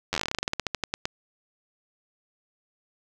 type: slowing click train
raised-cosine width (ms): 0.2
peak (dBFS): -9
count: 22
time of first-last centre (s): 0.13-1.055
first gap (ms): 10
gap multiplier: 1.13
effects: none